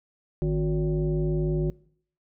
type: tone with frequency modulation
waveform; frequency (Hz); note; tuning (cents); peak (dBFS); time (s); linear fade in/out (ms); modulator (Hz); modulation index
sine; 154.9; D#3; -7; -22; 0.42-1.7; 0; 208; 1.1
effects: noise-tail reverb RT60 0.6 s tail -23 dB re dry